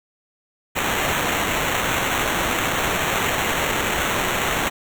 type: noise with sample-and-hold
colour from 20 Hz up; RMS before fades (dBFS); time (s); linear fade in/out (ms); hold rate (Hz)
blue; -22; 0.75-4.7; 20; 4900
effects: none